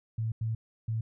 sine tone bursts at uneven times, 111.9 Hz, A2, 30 cents sharp, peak -28 dBFS, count 3, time 0.18-0.32 / 0.41-0.55 / 0.88-1.01 s, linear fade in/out 5 ms, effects none

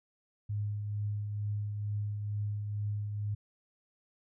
sine tone with tremolo, 103.83 Hz, G#2, in tune, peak -30 dBFS, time 0.49-3.35 s, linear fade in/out 10 ms, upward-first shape triangle, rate 2.2 Hz, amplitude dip 40%, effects none

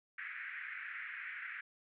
white band-pass noise, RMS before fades -45 dBFS, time 0.18-1.61 s, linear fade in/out 5 ms, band 1500 to 2200 Hz, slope 48 dB/octave, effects none

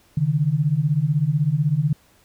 sine beating tone pair, 138.59 / 154.59 Hz, C#3 / D#3, 0 / -11 cents, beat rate 16 Hz, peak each -21 / -19 dBFS, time 0.17-1.93 s, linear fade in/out 5 ms, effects pink hiss -57 dBFS RMS until 2.24 s

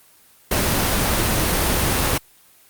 pink noise, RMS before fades -19 dBFS, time 0.51-2.18 s, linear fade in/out 5 ms, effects white hiss -52 dBFS RMS until 2.69 s + Opus 24 kbps

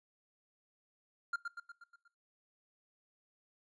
triangle tone with echo, 1396.9 Hz, F6, in tune, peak -30 dBFS, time 1.33-1.36 s, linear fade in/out 5 ms, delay 120 ms, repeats 6, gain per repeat -5 dB, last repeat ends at 2.08 s, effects noise-tail reverb RT60 0.4 s tail -23 dB re dry + resampled to 22050 Hz

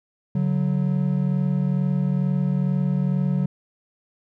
triangle tone pair together, 143 / 185.23 Hz, D3 / F#3, -46 / +2 cents, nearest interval major third, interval 448 cents, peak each -20 dBFS, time 0.35-3.46 s, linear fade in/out 5 ms, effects none

